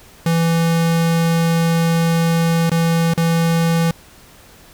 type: tone with dropouts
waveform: square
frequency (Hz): 166.2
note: E3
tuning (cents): +15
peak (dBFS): -14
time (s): 0.26-3.91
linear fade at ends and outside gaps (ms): 2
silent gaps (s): 2.696-2.716 / 3.137-3.176
effects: pink hiss -45 dBFS RMS until 4.73 s